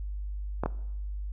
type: clicks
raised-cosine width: 1 ms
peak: -14 dBFS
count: 2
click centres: 0.636 / 0.66 s
effects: noise-tail reverb RT60 0.9 s tail -19 dB re dry + added 50 Hz sine -32 dBFS peak until 1.32 s